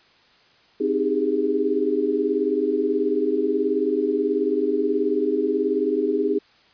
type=chord; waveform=sine; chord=Ab major seventh; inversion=first; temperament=equal with one note detuned; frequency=261.6 / 311.1 / 392 / 410.5 Hz; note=C4 / Eb4 / G4 / Ab4; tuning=0 / 0 / 0 / -20 cents; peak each=-27 / -25 / -26 / -22 dBFS; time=0.8-6.39 s; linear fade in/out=10 ms; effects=white hiss -56 dBFS RMS until 6.73 s + resampled to 11025 Hz